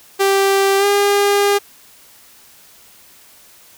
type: tone with pitch glide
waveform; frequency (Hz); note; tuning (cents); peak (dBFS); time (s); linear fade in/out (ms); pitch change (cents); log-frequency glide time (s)
sawtooth; 392 to 404.7; G4 to G#4; 0 to -45; -8; 0.19-1.59; 20; +55; 0.78-0.85
effects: white hiss -46 dBFS RMS until 3.77 s